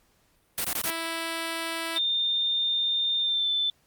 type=noise bursts; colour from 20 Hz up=white; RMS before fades=-28 dBFS; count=4; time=0.58-0.902 s; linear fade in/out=0 ms; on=64 ms; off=22 ms
type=tone; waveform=5% pulse; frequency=329.6 Hz; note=E4; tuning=in tune; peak=-18 dBFS; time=0.85-1.99 s; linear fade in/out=20 ms
type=tone with pitch glide; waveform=sine; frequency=3619 to 3528 Hz; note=A7 to A7; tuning=+48 to +4 cents; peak=-23 dBFS; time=1.96-3.7 s; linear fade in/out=2 ms; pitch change=-44 cents; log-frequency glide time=3.19-3.49 s
effects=pink hiss -66 dBFS RMS until 3.86 s + Opus 48 kbps